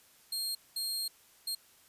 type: tone bursts at uneven times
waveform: sawtooth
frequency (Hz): 4223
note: C8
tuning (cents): +15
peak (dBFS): -30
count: 3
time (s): 0.32-0.55 / 0.76-1.08 / 1.47-1.55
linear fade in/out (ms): 5
effects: white hiss -62 dBFS RMS until 1.88 s + resampled to 32000 Hz